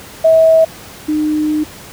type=tone pair in turn; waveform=sine; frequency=646 / 304.9 Hz; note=E5 / D#4; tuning=-35 / -35 cents; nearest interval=octave + minor second; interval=1300 cents; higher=first; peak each=-5 / -12 dBFS; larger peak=first; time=0.24-0.65 / 1.08-1.64 s; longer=second; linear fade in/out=10 ms; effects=pink hiss -34 dBFS RMS until 1.92 s + high-pass 60 Hz 12 dB/octave